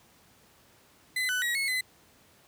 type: tone with pitch steps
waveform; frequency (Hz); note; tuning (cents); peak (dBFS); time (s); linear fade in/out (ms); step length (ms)
35% pulse; 2021 / 1496 / 1910 / 2184 / 2024; B6 / F#6 / A#6 / C#7 / B6; +39 / +19 / +42 / -26 / +42; -25; 1.16-1.81; 5; 130
effects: pink hiss -60 dBFS RMS until 2.47 s + high-pass 80 Hz 12 dB/octave